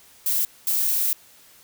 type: noise bursts at uneven times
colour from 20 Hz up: violet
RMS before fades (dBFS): -22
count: 2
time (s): 0.26-0.45 / 0.67-1.13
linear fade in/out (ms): 2
effects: white hiss -52 dBFS RMS until 1.63 s